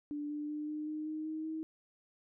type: tone with pitch steps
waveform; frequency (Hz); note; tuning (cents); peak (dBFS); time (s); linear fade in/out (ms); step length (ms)
sine; 293.7 / 296.9 / 300.2 / 303.5 / 306.9 / 310.3 / 313.7 / 317.2; D4 / D4 / D4 / D#4 / D#4 / D#4 / D#4 / D#4; 0 / +19 / +38 / -43 / -24 / -5 / +14 / +33; -36; 0.11-1.63; 0; 190
effects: none